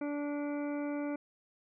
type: harmonic tone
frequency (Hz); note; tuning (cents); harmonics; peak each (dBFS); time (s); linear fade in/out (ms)
290.6; D4; -18; 1 / 2 / 3 / 4 / 5 / 7 / 8; -34 / -40 / -48 / -52 / -50 / -54 / -53; 0.01-1.16; 5
effects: none